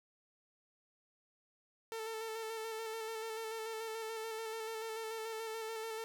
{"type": "tone with vibrato", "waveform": "sawtooth", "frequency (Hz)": 445.3, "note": "A4", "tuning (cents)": 21, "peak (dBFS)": -36, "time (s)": [1.92, 6.04], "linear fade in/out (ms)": 0, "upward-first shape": "square", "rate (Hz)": 6.9, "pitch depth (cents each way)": 23, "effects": []}